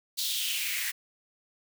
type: noise with high-pass filter sweep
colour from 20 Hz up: white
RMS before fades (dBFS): -31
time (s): 0.17-0.92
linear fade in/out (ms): 20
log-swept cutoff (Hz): 4100 to 1800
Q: 4.2
effects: none